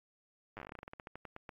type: slowing click train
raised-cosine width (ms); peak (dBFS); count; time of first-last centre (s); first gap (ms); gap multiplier
0.5; -30; 21; 0.57-1.492; 9; 1.15
effects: AAC 32 kbps